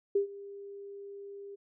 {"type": "tone with ADSR envelope", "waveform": "sine", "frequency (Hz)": 400.3, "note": "G4", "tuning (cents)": 36, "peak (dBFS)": -22, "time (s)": [0.15, 1.56], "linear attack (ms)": 7, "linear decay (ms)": 110, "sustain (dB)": -20, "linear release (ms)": 17, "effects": []}